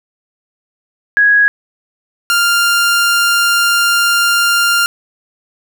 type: tone pair in turn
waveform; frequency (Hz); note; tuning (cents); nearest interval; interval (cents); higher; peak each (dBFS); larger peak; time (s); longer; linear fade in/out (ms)
sine / sawtooth; 1661.2 / 1396.9; G#6 / F6; 0 / 0; minor third; 300; first; -6; neither; 1.17-1.48 / 2.3-4.86; second; 0
effects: none